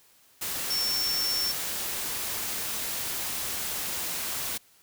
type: tone in noise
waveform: sine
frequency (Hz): 5430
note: F8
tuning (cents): -50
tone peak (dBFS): -26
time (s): 0.7-1.52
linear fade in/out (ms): 10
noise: white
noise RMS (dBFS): -32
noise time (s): 0.41-4.58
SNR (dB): +3
effects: white hiss -60 dBFS RMS until 4.82 s